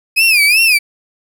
35% pulse tone with vibrato, 2489 Hz, D#7, in tune, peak -6 dBFS, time 0.16-0.79 s, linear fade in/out 20 ms, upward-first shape sine, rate 2.7 Hz, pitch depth 160 cents each way, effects none

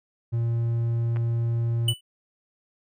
triangle tone, 116.54 Hz, A#2, in tune, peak -20 dBFS, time 0.32-1.94 s, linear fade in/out 20 ms
clicks, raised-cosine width 0.5 ms, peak -25 dBFS, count 2, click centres 1.161 / 1.169 s
square tone with exponential decay, 2976 Hz, F#7, 9 cents sharp, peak -19 dBFS, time 1.88-2.01 s, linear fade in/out 5 ms, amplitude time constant 27 ms
effects none

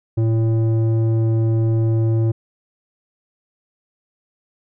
square tone with low-pass filter, 112.6 Hz, A2, 40 cents sharp, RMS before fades -17 dBFS, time 0.17-2.32 s, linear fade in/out 10 ms, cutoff 380 Hz, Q 1, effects none

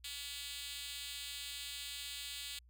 5% pulse tone with high-pass filter, 284.5 Hz, C#4, 45 cents sharp, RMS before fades -45 dBFS, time 0.04-2.59 s, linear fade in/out 5 ms, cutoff 3900 Hz, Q 1.6, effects added 60 Hz sine -60 dBFS peak until 2.69 s

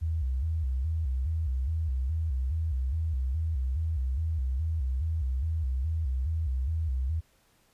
sine tone with vibrato, 72.3 Hz, D2, 27 cents flat, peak -26 dBFS, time 0.01-7.21 s, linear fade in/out 20 ms, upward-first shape square, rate 2.4 Hz, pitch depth 190 cents each way, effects pink hiss -66 dBFS RMS until 7.73 s + resampled to 32000 Hz

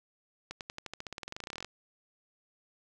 accelerating click train, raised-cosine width 0.2 ms, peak -22 dBFS, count 24, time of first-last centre 0.51-1.646 s, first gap 98 ms, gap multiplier 0.93, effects none

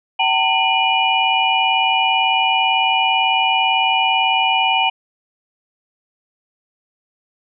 sine tone cluster, 767 / 905 / 2427 / 2933 Hz, G5 / A5 / D#7 / F#7, -38 / +48 / -44 / -16 cents, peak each -19 dBFS, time 0.19-4.9 s, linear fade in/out 10 ms, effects none

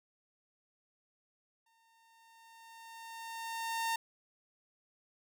sawtooth tone with exponential growth, 912 Hz, A#5, 38 cents flat, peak -27 dBFS, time 1.66-3.96 s, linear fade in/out 5 ms, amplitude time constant 500 ms, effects none

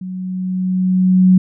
sine tone with level ramp, 185 Hz, F#3, in tune, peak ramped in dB -24 to -5 dBFS, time 0.01-1.38 s, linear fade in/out 5 ms, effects none

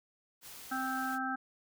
white noise, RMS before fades -49 dBFS, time 0.41-1.19 s, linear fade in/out 50 ms
harmonic tone, 261.6 Hz, C4, in tune, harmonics 1 / 3 / 5 / 6, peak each -38 / -38 / -38 / -38 dBFS, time 0.71-1.36 s, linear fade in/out 10 ms
effects none

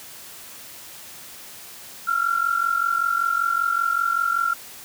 sine tone pair together, 1351.7 / 1396.9 Hz, E6 / F6, +43 / 0 cents, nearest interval minor second, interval 57 cents, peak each -22 dBFS, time 2.07-4.54 s, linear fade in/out 10 ms, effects white hiss -41 dBFS RMS until 4.84 s + high-pass 60 Hz 12 dB/octave

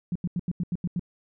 sine tone bursts, 176.1 Hz, F3, 15 cents sharp, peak -24 dBFS, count 8, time 0.12-0.995 s, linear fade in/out 2 ms, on 35 ms, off 85 ms, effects none

